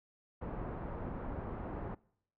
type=low-pass noise; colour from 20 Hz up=pink; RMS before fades=-41 dBFS; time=0.41-1.95 s; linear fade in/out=10 ms; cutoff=990 Hz; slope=12 dB/octave; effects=noise-tail reverb RT60 0.7 s tail -24 dB re dry + low-pass 2000 Hz 12 dB/octave